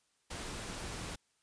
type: noise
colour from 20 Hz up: pink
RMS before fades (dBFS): -42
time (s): 0.3-1.16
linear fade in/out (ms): 10
effects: white hiss -75 dBFS RMS until 1.42 s + resampled to 22050 Hz